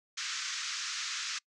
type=band-pass noise; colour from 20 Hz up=white; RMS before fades=-37 dBFS; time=0.17-1.39 s; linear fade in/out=10 ms; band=1200 to 6800 Hz; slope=48 dB/octave; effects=noise-tail reverb RT60 0.1 s tail -25 dB re dry